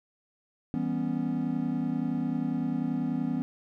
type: chord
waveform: triangle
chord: C# half-diminished seventh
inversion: first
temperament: equal with one note detuned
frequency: 163.3 / 196 / 246.9 / 277.2 Hz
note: E3 / G3 / B3 / C#4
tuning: -16 / 0 / 0 / 0 cents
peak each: -32 / -34 / -28 / -31 dBFS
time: 0.74-3.42 s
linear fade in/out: 0 ms
effects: none